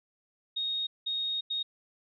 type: tone bursts at uneven times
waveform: sine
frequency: 3729 Hz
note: A#7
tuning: in tune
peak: -29 dBFS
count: 3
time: 0.56-0.87 / 1.06-1.41 / 1.5-1.63 s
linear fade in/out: 10 ms
effects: none